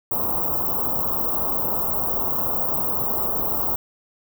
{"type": "band-stop noise", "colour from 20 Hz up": "white", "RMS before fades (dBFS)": -23, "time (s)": [0.11, 3.76], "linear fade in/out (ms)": 5, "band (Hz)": [1200, 15000], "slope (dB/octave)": 48, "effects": []}